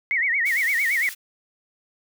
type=tone with vibrato; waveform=sine; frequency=2037 Hz; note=C7; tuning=47 cents flat; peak=-19 dBFS; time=0.11-1.09 s; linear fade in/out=0 ms; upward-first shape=sine; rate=8.8 Hz; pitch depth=190 cents each way
type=high-pass noise; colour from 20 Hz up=white; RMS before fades=-36 dBFS; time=0.45-1.15 s; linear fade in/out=20 ms; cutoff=1500 Hz; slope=24 dB/octave
effects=none